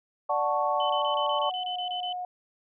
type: chord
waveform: sine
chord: D major seventh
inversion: none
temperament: equal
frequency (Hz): 587.3 / 740 / 880 / 1108.7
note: D5 / F#5 / A5 / C#6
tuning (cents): 0 / 0 / 0 / 0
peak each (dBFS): -29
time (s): 0.29-1.5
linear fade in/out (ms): 10
type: tone bursts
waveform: sine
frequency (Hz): 3028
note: F#7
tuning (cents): +39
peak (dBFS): -32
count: 11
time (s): 0.8-2.127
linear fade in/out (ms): 2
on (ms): 97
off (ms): 26
type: tone with pitch glide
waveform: sine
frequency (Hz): 740 to 723.5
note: F#5 to F#5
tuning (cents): 0 to -39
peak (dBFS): -31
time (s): 0.98-2.25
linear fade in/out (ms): 2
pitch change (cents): -39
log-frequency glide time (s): 1.42-1.78
effects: none